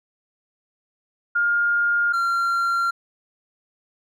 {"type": "tone pair in turn", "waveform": ["sine", "triangle"], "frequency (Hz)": [1413, 1377.5], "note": ["F6", "F6"], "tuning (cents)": [20, -24], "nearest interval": "unison", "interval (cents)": 44, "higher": "first", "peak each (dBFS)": -17, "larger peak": "neither", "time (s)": [[1.35, 2.13], [2.13, 2.91]], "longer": "neither", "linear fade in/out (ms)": 10, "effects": []}